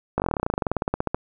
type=slowing click train; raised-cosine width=1 ms; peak=-8 dBFS; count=25; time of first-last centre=0.18-1.145 s; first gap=19 ms; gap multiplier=1.06; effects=none